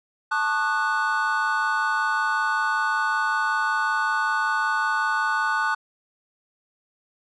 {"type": "chord", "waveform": "triangle", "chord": "D# half-diminished seventh", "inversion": "second", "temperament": "equal with one note detuned", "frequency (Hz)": [880, 1108.7, 1214, 1480], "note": ["A5", "C#6", "D#6", "F#6"], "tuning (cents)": [0, 0, -43, 0], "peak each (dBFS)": [-25, -28, -26, -22], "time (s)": [0.31, 5.75], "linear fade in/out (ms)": 10, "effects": ["resampled to 24000 Hz"]}